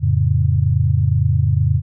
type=chord; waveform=sine; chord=F augmented; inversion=none; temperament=equal with one note detuned; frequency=87.81 / 110 / 138.59 Hz; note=F2 / A2 / C#3; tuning=+10 / 0 / 0 cents; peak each=-17 dBFS; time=0-1.82 s; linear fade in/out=50 ms; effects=none